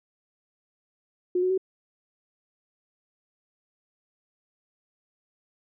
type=tone with pitch steps; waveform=sine; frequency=360 / 368.6 / 377.5 Hz; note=F#4 / F#4 / F#4; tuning=-47 / -7 / +35 cents; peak=-21 dBFS; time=1.35-1.578 s; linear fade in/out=5 ms; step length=76 ms; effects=none